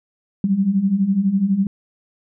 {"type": "beating tone pair", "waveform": "sine", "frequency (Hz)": [186.9, 198.9], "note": ["F#3", "G3"], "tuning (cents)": [18, 25], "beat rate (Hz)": 12, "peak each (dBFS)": [-21, -16], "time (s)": [0.44, 1.67], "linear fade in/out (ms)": 2, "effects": []}